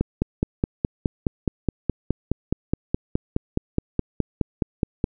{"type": "click train", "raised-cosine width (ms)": 3, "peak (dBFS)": -7, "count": 25, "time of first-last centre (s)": [0.01, 5.041], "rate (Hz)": 4.77, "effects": []}